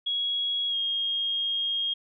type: tone with pitch glide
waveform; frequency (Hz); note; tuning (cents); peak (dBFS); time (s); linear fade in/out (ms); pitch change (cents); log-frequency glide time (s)
sine; 3322 to 3248; G#7 to G#7; 0 to -39; -25; 0.06-1.94; 10; -39; 0.69-0.75
effects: none